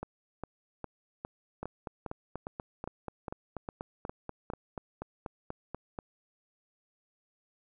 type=two click trains; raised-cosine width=1 ms; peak=-23 / -23 dBFS; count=19 / 12; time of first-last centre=1.63-5.988 / 0.03-4.502 s; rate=4.13 / 2.46 Hz; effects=none